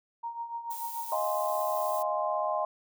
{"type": "tone with tremolo", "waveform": "sine", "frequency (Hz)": 932.3, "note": "A#5", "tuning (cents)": 0, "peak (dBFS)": -31, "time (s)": [0.23, 1.16], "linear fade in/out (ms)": 10, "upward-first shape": "triangle", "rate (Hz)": 6.9, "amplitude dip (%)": 75}
{"type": "noise", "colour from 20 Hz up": "violet", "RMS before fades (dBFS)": -41, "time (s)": [0.7, 2.03], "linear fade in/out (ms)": 10}
{"type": "chord", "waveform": "sine", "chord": "F minor seventh", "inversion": "third", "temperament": "equal", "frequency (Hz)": [622.3, 698.5, 830.6, 1046.5], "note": ["Eb5", "F5", "Ab5", "C6"], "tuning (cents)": [0, 0, 0, 0], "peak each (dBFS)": [-31, -34, -34, -32], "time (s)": [1.12, 2.65], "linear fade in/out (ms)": 2}
{"effects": []}